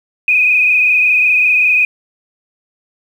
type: tone with frequency modulation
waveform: sine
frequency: 2489 Hz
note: D#7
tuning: in tune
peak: -8 dBFS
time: 0.28-1.85 s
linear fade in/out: 2 ms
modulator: 25.3 Hz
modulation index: 2.5
effects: 7-bit